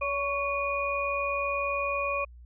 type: tone cluster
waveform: sine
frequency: 566 / 1115 / 2453 Hz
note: C#5 / C#6 / D#7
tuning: +36 / +10 / -25 cents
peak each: -31 dBFS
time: 0.01-2.25 s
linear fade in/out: 10 ms
effects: added 60 Hz sine -46 dBFS peak until 2.45 s